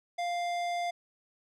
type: tone with tanh clipping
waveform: sine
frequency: 698.5 Hz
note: F5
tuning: in tune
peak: -32 dBFS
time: 0.18-0.91 s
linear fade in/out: 10 ms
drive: 17 dB
effects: none